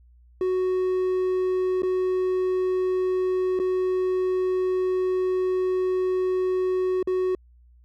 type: tone with dropouts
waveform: triangle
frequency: 370 Hz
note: F#4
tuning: in tune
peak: -19 dBFS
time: 0.41-7.35 s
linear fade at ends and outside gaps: 2 ms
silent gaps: 1.821-1.832 / 3.591-3.598 / 7.028-7.073 s
effects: added 60 Hz sine -51 dBFS peak until 7.84 s

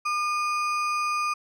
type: tone with sample-and-hold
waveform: sine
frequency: 1206 Hz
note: D6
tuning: 46 cents sharp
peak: -23 dBFS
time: 0.05-1.34 s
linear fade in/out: 10 ms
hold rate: 3675 Hz
effects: low-pass 6000 Hz 12 dB/octave

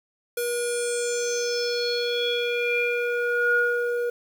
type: tone with low-pass filter sweep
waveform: square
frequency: 480 Hz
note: B4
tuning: 49 cents flat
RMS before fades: -25 dBFS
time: 0.37-4.1 s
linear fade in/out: 5 ms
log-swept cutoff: 12000 to 1000 Hz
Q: 6.5
effects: 8-bit

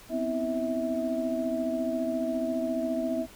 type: tone cluster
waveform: sine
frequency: 250.6 / 265.1 / 322.7 / 651 Hz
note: B3 / C4 / E4 / E5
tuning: +25 / +23 / -37 / -22 cents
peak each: -31 / -36 / -34 / -30 dBFS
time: 0.09-3.27 s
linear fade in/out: 50 ms
effects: pink hiss -51 dBFS RMS until 3.35 s

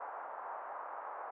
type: band-pass noise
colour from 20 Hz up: pink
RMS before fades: -44 dBFS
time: 0-1.31 s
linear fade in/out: 10 ms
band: 710 to 1200 Hz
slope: 24 dB/octave
effects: low-pass 2000 Hz 12 dB/octave

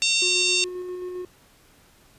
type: harmonic tone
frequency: 910 Hz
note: A#5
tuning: 42 cents flat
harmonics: 3 / 4 / 5 / 6 / 7 / 8 / 9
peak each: -23 / -25 / -27 / -29 / -30 / -31 / -32 dBFS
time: 0.02-0.64 s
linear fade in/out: 0 ms
type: tone with tremolo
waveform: triangle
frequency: 362 Hz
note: F#4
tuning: 38 cents flat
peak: -27 dBFS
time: 0.22-1.25 s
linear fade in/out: 2 ms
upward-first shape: square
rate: 7.5 Hz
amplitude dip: 25%
effects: pink hiss -56 dBFS RMS until 2.18 s + resampled to 32000 Hz

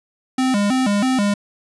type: tone with vibrato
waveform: square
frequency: 229.6 Hz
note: A#3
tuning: 26 cents flat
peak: -16 dBFS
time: 0.38-1.34 s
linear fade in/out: 5 ms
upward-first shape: square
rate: 3.1 Hz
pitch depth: 210 cents each way
effects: resampled to 24000 Hz

